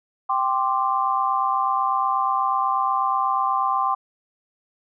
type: chord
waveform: sine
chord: G suspended fourth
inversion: none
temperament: equal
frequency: 784 / 1046.5 / 1174.7 Hz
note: G5 / C6 / D6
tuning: 0 / 0 / 0 cents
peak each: -24 / -22 / -24 dBFS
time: 0.29-3.95 s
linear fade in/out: 10 ms
effects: none